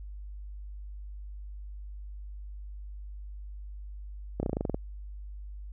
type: slowing click train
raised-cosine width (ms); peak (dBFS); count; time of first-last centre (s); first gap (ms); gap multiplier
2; -16; 10; 4.4-4.745; 30; 1.06
effects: added 50 Hz sine -39 dBFS peak until 5.72 s